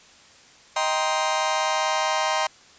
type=chord; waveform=sawtooth; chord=C minor seventh; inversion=first; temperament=just; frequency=627.9 / 784.9 / 941.9 / 1046.5 Hz; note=Eb5 / G5 / Bb5 / C6; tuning=+16 / +2 / +18 / 0 cents; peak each=-23 dBFS; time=0.76-2.47 s; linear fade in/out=5 ms; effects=white hiss -51 dBFS RMS until 2.78 s + resampled to 16000 Hz